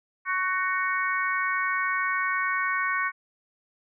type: harmonic tone with a mistuned harmonic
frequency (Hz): 370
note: F#4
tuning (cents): 0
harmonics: 3 / 4 / 5 / 6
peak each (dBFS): -28 / -29 / -30 / -31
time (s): 0.25-3.12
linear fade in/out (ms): 50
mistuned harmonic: 4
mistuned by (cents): +22
effects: none